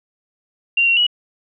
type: tone with pitch steps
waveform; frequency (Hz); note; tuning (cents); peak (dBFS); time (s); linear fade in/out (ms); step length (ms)
sine; 2768 / 2743 / 2921; F7 / F7 / F#7; -16 / -32 / -23; -12; 0.77-1.067; 5; 99
effects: none